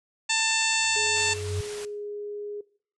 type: harmonic tone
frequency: 891 Hz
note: A5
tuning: 22 cents sharp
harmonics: 1 / 2 / 3 / 4 / 5 / 6 / 7 / 8 / 9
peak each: -32 / -31 / -27 / -31 / -30 / -38 / -37 / -30 / -34 dBFS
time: 0.29-1.34 s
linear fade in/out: 10 ms
type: tone with exponential growth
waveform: sine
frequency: 94.1 Hz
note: F#2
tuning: 30 cents sharp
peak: -25 dBFS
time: 0.64-1.61 s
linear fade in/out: 5 ms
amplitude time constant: 210 ms
type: tone with pitch glide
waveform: sine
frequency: 423.7 to 413.3 Hz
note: G#4 to G#4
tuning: +35 to -8 cents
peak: -32 dBFS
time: 0.96-2.61 s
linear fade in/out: 5 ms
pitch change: -43 cents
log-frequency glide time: 1.11-2.01 s
type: low-pass noise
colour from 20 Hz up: white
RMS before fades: -41 dBFS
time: 1.16-1.85 s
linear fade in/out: 0 ms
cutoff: 9100 Hz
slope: 12 dB/octave
effects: noise-tail reverb RT60 0.5 s tail -20 dB re dry + resampled to 24000 Hz